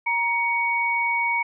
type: tone pair together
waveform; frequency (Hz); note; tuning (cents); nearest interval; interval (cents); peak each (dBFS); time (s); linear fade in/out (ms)
sine; 941 / 2238; A#5 / C#7; +16 / +16; octave + minor third; 1500; -24 / -22; 0.06-1.43; 10
effects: none